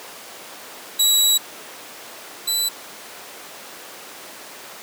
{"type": "tone pair in turn", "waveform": "20% pulse", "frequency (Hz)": [3895, 3979], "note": ["B7", "B7"], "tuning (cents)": [-25, 12], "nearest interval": "unison", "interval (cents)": 37, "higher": "second", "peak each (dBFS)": [-8, -13], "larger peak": "first", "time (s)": [[0.99, 1.38], [2.47, 2.69]], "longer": "first", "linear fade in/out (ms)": 10, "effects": ["pink hiss -37 dBFS RMS until 4.82 s", "high-pass 400 Hz 12 dB/octave"]}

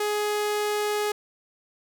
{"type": "tone", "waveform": "sawtooth", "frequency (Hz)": 418.2, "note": "G#4", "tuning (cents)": 12, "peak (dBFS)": -20, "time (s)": [0, 1.12], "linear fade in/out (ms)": 5, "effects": []}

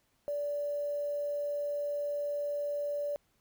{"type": "tone with quantisation", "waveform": "sine", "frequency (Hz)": 580, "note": "D5", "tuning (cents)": -22, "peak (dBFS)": -31, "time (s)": [0.28, 3.16], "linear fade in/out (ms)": 0, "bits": 9, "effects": ["pink hiss -73 dBFS RMS until 3.4 s"]}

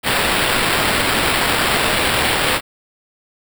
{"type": "noise with sample-and-hold", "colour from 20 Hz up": "blue", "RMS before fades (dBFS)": -17, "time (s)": [0.03, 2.61], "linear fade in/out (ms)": 50, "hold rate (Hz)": 6300, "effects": []}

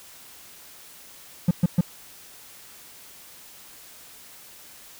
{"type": "tone bursts", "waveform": "triangle", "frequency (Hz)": 174.61, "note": "F3", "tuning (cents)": 0, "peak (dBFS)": -12, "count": 3, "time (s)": [1.48, 1.81], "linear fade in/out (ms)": 5, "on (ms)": 30, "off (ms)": 120, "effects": ["white hiss -47 dBFS RMS until 4.99 s"]}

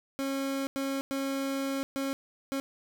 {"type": "tone bursts at uneven times", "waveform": "30% pulse", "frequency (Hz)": 272.6, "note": "C#4", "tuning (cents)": -29, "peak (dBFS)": -27, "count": 5, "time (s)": [[0.19, 0.67], [0.76, 1.01], [1.11, 1.83], [1.96, 2.13], [2.52, 2.6]], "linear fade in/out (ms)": 0, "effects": []}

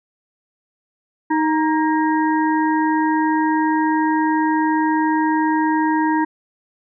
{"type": "harmonic tone with a mistuned harmonic", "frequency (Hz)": 312.4, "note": "D#4", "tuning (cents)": 7, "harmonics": [1, 3, 5, 6], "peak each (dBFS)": [-17, -19, -29, -29], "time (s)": [1.3, 6.25], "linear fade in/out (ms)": 10, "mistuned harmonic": 5, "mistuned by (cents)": 61, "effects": []}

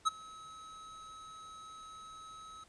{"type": "tone with ADSR envelope", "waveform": "square", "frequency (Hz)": 1285, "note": "E6", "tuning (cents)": -45, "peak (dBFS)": -25, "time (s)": [0.05, 2.64], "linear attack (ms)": 24, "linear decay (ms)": 19, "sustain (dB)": -24, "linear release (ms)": 6, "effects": ["pink hiss -64 dBFS RMS until 2.68 s", "resampled to 22050 Hz"]}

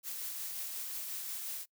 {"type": "noise with tremolo", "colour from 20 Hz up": "blue", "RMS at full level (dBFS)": -39, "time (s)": [0.03, 1.66], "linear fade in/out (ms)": 50, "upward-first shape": "triangle", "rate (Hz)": 5.6, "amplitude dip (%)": 30, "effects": ["noise-tail reverb RT60 0.1 s tail -23 dB re dry"]}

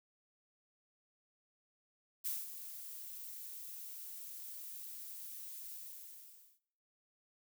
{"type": "noise with ADSR envelope", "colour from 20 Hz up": "violet", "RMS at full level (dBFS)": -37, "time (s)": [2.24, 6.6], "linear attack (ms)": 22, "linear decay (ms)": 200, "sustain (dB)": -11, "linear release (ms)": 880, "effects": ["noise-tail reverb RT60 0.7 s tail -20 dB re dry"]}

